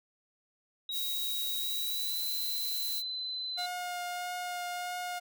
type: tone with pitch glide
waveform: sine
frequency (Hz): 3819 to 4037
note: A#7 to B7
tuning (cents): +41 to +37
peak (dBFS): -34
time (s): 0.89-3.66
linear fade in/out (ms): 2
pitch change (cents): +96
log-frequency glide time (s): 1.59-2.26
type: noise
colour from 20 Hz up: violet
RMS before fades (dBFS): -36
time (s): 0.91-3.03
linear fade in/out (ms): 50
type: tone with vibrato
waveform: sawtooth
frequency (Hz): 714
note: F5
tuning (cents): +38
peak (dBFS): -31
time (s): 3.57-5.2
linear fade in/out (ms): 20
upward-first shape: triangle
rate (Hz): 1.6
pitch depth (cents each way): 12
effects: none